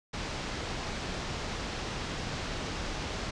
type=low-pass noise; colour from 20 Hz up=pink; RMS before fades=-36 dBFS; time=0.13-3.31 s; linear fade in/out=10 ms; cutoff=6100 Hz; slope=24 dB/octave; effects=resampled to 22050 Hz